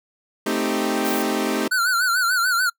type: chord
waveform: sawtooth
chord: A half-diminished seventh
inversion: none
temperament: equal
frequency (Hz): 220 / 261.6 / 311.1 / 392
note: A3 / C4 / Eb4 / G4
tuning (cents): 0 / 0 / 0 / 0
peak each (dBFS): -22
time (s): 0.46-1.68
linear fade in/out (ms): 5
type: noise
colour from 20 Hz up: violet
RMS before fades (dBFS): -30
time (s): 1.05-1.22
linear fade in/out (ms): 0
type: tone with vibrato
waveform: square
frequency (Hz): 1441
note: F#6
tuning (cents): -46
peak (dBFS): -18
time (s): 1.71-2.7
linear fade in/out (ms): 10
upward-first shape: sine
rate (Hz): 6.8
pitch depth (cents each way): 100
effects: noise-tail reverb RT60 0.1 s tail -26 dB re dry